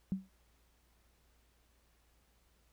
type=tone with exponential decay; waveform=sine; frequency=190.7 Hz; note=G3; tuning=47 cents flat; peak=-28 dBFS; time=0.12-0.29 s; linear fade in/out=0 ms; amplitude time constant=36 ms; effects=added 58 Hz sine -70 dBFS peak until 2.72 s + pink hiss -73 dBFS RMS until 2.72 s